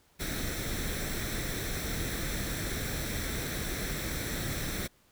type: noise with comb filter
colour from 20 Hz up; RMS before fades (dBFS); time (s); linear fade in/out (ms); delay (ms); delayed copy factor
pink; -34; 0.19-4.88; 20; 0.52; +0.6
effects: pink hiss -65 dBFS RMS until 5.11 s